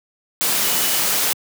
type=tone in noise; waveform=sine; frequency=2960 Hz; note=F#7; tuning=in tune; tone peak=-30 dBFS; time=0.64-0.99 s; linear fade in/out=0 ms; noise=white; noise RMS=-19 dBFS; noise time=0.41-1.33 s; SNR=-14 dB; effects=high-pass 150 Hz 12 dB/octave